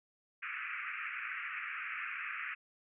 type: band-pass noise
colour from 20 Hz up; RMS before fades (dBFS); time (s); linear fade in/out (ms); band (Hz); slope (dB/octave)
white; -41; 0.42-2.55; 10; 1200 to 2600; 96
effects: none